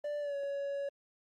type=tone with pitch glide; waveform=triangle; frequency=587.3 to 561.1 Hz; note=D5 to C#5; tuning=0 to +21 cents; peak=-32 dBFS; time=0.04-0.89 s; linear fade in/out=5 ms; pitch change=-79 cents; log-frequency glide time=0.2-0.36 s; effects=Opus 24 kbps